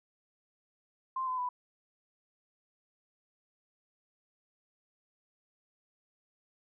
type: tone with pitch steps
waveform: sine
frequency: 1046.5 / 1019.1 / 992.3 Hz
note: C6 / C6 / B5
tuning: 0 / -46 / +8 cents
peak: -31 dBFS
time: 1.16-1.49 s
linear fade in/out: 5 ms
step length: 110 ms
effects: none